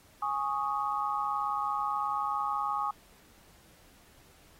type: chord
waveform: sine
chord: Ab suspended fourth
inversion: none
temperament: just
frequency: 830.6 / 1107.5 / 1245.9 Hz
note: Ab5 / Db6 / Eb6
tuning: 0 / -2 / +2 cents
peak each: -33 dBFS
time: 0.22-2.91 s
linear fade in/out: 5 ms
effects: pink hiss -60 dBFS RMS until 4.59 s + AAC 48 kbps